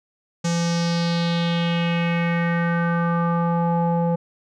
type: tone with low-pass filter sweep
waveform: square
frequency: 170 Hz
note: F3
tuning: 46 cents flat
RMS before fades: -21 dBFS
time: 0.44-4.16 s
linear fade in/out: 10 ms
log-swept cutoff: 6700 to 690 Hz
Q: 3.3
effects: none